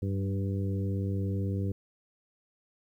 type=harmonic tone with a mistuned harmonic; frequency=98 Hz; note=G2; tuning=in tune; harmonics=1 / 2 / 3 / 4 / 5; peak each=-29 / -35 / -39 / -41 / -43 dBFS; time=0.02-1.72 s; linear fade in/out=5 ms; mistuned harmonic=2; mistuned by=-17 cents; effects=11-bit